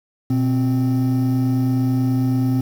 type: tone pair together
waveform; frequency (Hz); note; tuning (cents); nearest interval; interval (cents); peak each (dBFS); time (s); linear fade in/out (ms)
triangle; 122.8 / 260.2; B2 / C4; -9 / -9; octave + minor second; 1300; -16; 0.3-2.61; 5
effects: tanh soft clip ceiling -7 dBFS + 7-bit